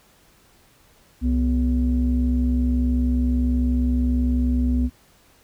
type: tone pair together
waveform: sine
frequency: 65.4 / 246.9 Hz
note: C2 / B3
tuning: 0 / 0 cents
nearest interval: octave + major seventh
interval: 2300 cents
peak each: -18 / -20 dBFS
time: 1.21-4.9 s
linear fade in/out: 50 ms
effects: tanh soft clip ceiling -12 dBFS + pink hiss -56 dBFS RMS until 5.43 s